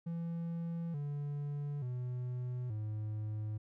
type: tone with pitch steps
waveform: triangle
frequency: 168.1 / 144.66 / 124.49 / 107.13 Hz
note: E3 / D3 / B2 / A2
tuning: +34 / -26 / +14 / -46 cents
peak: -34 dBFS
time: 0.06-3.58 s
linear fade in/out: 10 ms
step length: 880 ms
effects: none